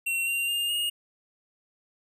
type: tone with pitch steps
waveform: square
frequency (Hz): 2728 / 2769 / 2811 / 2854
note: F7 / F7 / F7 / F7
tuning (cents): -41 / -15 / +11 / +37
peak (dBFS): -26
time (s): 0.06-0.9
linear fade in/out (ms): 10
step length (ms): 210
effects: none